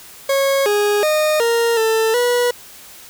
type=tone with pitch steps; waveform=40% pulse; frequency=548 / 413.3 / 614 / 465.4 / 445 / 486.6 Hz; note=C#5 / G#4 / D#5 / A#4 / A4 / B4; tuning=-20 / -8 / -23 / -3 / +20 / -26 cents; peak=-13 dBFS; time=0.29-2.51 s; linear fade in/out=5 ms; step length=370 ms; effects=white hiss -40 dBFS RMS until 3.09 s